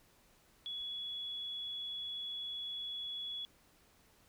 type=tone; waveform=sine; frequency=3382 Hz; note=G#7; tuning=31 cents sharp; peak=-39 dBFS; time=0.66-3.45 s; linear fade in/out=0 ms; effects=pink hiss -67 dBFS RMS until 4.28 s